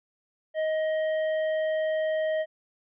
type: tone with tanh clipping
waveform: sine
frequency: 628 Hz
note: D#5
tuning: 16 cents sharp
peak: -26 dBFS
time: 0.54-2.46 s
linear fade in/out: 50 ms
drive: 10 dB
effects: resampled to 8000 Hz